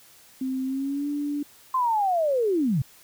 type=tone with pitch glide; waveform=sine; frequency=261.6 to 290.3 Hz; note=C4 to D4; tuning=0 to -20 cents; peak=-25 dBFS; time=0.41-1.43 s; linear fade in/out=5 ms; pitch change=+180 cents; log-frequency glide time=0.65-1.08 s
type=linear sweep; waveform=sine; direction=down; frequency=1055 to 116.54 Hz; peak=-20 dBFS; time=1.74-2.82 s; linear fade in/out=5 ms
effects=white hiss -53 dBFS RMS until 3.03 s